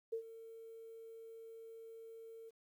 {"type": "tone with ADSR envelope", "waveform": "sine", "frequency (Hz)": 452.5, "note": "A4", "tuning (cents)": 48, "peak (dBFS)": -35, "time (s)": [0.12, 2.51], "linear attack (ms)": 12, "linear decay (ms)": 88, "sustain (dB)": -15, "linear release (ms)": 26, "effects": ["12-bit"]}